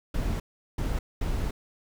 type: noise bursts at uneven times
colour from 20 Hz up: brown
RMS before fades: -28 dBFS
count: 3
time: 0.14-0.4 / 0.78-0.99 / 1.21-1.51 s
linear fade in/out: 5 ms
effects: none